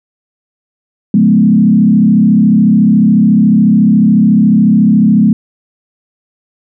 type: tone with frequency modulation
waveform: sine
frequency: 211.2 Hz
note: G#3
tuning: 29 cents sharp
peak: -4 dBFS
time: 1.14-5.33 s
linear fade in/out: 2 ms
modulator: 34 Hz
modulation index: 1.2
effects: none